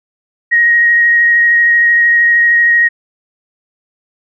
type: tone with vibrato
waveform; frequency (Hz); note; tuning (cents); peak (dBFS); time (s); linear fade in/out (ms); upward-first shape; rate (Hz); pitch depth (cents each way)
sine; 1882; A#6; +16; -6; 0.51-2.89; 20; triangle; 13; 13
effects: none